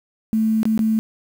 sine tone with dropouts, 220 Hz, A3, in tune, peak -15 dBFS, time 0.33-0.99 s, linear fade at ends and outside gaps 0 ms, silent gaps 0.631-0.654 / 0.777-0.792 s, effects 7-bit

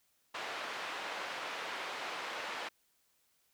pink band-pass noise, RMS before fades -41 dBFS, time 0.34-2.69 s, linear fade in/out 10 ms, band 680 to 3100 Hz, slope 12 dB/octave, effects white hiss -74 dBFS RMS until 3.53 s

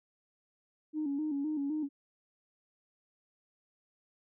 sine tone with vibrato, 293.7 Hz, D4, in tune, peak -30 dBFS, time 0.93-1.89 s, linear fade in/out 50 ms, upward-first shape square, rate 3.9 Hz, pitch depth 79 cents each way, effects tanh soft clip ceiling -26 dBFS

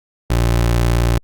25% pulse tone, 58.5 Hz, A#1, 7 cents sharp, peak -9 dBFS, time 0.3-1.18 s, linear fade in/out 5 ms, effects Opus 48 kbps

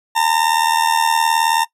40% pulse tone with amplitude modulation, 910 Hz, A#5, 42 cents flat, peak -9 dBFS, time 0.15-1.65 s, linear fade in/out 20 ms, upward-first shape sine, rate 79.1 Hz, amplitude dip 70%, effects noise-tail reverb RT60 0.1 s tail -19 dB re dry + resampled to 32000 Hz

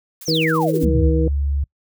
blue noise with tremolo, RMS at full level -35 dBFS, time 0.21-0.85 s, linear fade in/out 2 ms, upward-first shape triangle, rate 15 Hz, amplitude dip 85%
sine exponential sweep, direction down, 6645 to 51.91 Hz, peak -19 dBFS, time 0.25-1.12 s, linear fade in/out 50 ms
harmonic tone, 160 Hz, D#3, 49 cents sharp, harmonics 1 / 2 / 3, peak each -21 / -21 / -21 dBFS, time 0.28-1.28 s, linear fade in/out 2 ms
sine tone with pitch glide, 71.3 to 70.44 Hz, C#2 to C#2, +49 to +28 cents, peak -17 dBFS, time 0.83-1.64 s, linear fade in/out 5 ms, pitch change -21 cents, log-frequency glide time 0.97-1.52 s
effects noise-tail reverb RT60 0.1 s tail -26 dB re dry

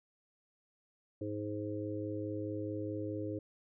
harmonic tone, 104.7 Hz, G#2, 15 cents sharp, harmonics 1 / 3 / 4 / 5, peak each -42 / -39 / -43 / -43 dBFS, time 1.21-3.39 s, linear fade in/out 5 ms, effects none

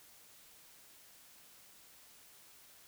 silence, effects white hiss -60 dBFS RMS until 2.87 s

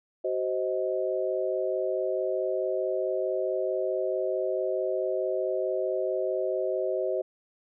sine chord, C diminished, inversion second, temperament just, 376.7 / 523.3 / 627.9 Hz, Gb4 / C5 / Eb5, +31 / 0 / +16 cents, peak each -30 dBFS, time 0.24-7.22 s, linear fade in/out 10 ms, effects none

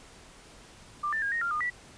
sine tone with pitch steps, 1186 / 1777 / 1626 / 1862 / 1390 / 1218 / 1953 Hz, D6 / A6 / G#6 / A#6 / F6 / D#6 / B6, +17 / +17 / -37 / -2 / -9 / -37 / -20 cents, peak -27 dBFS, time 1.03-1.702 s, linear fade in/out 10 ms, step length 96 ms, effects pink hiss -52 dBFS RMS until 1.97 s + resampled to 22050 Hz

